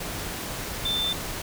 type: tone in noise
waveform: sine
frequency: 3555 Hz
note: A7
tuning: 17 cents sharp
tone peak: -24 dBFS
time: 0.85-1.13 s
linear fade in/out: 5 ms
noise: pink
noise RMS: -33 dBFS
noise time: 0-1.42 s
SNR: +6 dB
effects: none